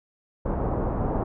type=low-pass noise; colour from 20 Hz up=pink; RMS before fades=-26 dBFS; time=0.45-1.24 s; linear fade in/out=10 ms; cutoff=970 Hz; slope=24 dB/octave; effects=none